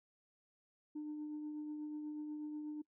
sine tone with tremolo, 301.2 Hz, D4, 44 cents sharp, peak -38 dBFS, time 0.95-2.82 s, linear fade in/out 10 ms, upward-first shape triangle, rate 8.2 Hz, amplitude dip 35%, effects noise-tail reverb RT60 0.1 s tail -24 dB re dry + tanh soft clip ceiling -38 dBFS

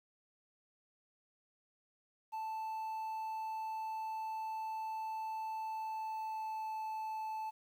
triangle tone with pitch glide, 880 to 874.4 Hz, A5 to A5, 0 to -11 cents, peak -36 dBFS, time 2.32-7.51 s, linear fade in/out 20 ms, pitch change -11 cents, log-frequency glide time 5.62-6.7 s, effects 11-bit

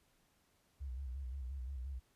sine tone with vibrato, 65.41 Hz, C2, in tune, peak -40 dBFS, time 0.8-2 s, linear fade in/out 20 ms, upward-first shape square, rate 5.7 Hz, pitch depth 91 cents each way, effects pink hiss -74 dBFS RMS until 2.15 s + resampled to 32000 Hz

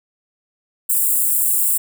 white high-pass noise, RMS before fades -17 dBFS, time 0.89-1.78 s, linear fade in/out 10 ms, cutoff 7500 Hz, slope 96 dB/octave, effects none

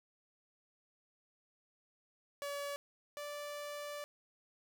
sawtooth tone pair in turn, 570 / 584.7 Hz, C#5 / D5, +48 / -8 cents, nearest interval unison, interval 44 cents, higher second, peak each -35 / -38 dBFS, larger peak first, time 2.42-2.76 / 3.17-4.04 s, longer second, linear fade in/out 0 ms, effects none

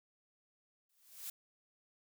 blue noise with exponential growth, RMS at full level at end -41 dBFS, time 0.89-1.3 s, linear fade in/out 5 ms, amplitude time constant 88 ms, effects none

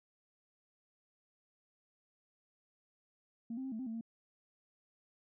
sine tone with pitch steps, 230.5 / 262.6 / 265.9 / 220.6 / 260.7 / 224.5 / 228.3 Hz, A#3 / C4 / C4 / A3 / C4 / A3 / A#3, -19 / +6 / +28 / +5 / -6 / +35 / -36 cents, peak -37 dBFS, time 3.5-4.011 s, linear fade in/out 5 ms, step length 73 ms, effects tanh soft clip ceiling -34 dBFS

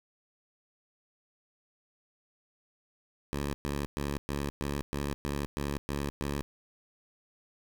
10% pulse tone bursts, 71.2 Hz, C#2, 47 cents sharp, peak -23 dBFS, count 10, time 3.33-6.42 s, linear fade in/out 0 ms, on 210 ms, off 110 ms, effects none

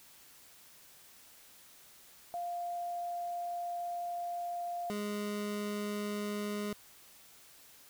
sine / 25% pulse tone pair in turn, 698.5 / 207.1 Hz, F5 / G#3, 0 / -5 cents, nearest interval octave + major sixth, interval 2105 cents, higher first, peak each -35 / -31 dBFS, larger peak second, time 2.34-4.9 / 4.9-6.73 s, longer first, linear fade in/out 0 ms, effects white hiss -58 dBFS RMS until 7.89 s

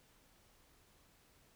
silence, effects pink hiss -68 dBFS RMS until 1.55 s

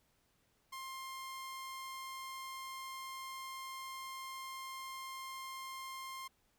sawtooth tone, 1058 Hz, C6, 19 cents sharp, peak -40 dBFS, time 0.72-6.28 s, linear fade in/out 10 ms, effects pink hiss -75 dBFS RMS until 6.58 s

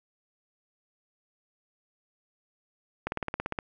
slowing click train, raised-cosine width 0.5 ms, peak -15 dBFS, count 10, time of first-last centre 3.07-3.588 s, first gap 51 ms, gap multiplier 1.03, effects none

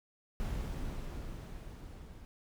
brown noise with level ramp, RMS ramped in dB -36 to -50 dBFS, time 0.4-2.25 s, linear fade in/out 0 ms, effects none

